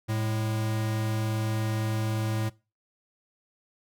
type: tone pair together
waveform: square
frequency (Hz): 110.03 / 207.7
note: A2 / G#3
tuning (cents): 0 / 0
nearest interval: major seventh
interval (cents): 1100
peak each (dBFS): -27 / -38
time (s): 0.08-2.5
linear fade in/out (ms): 20
effects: noise-tail reverb RT60 0.3 s tail -22 dB re dry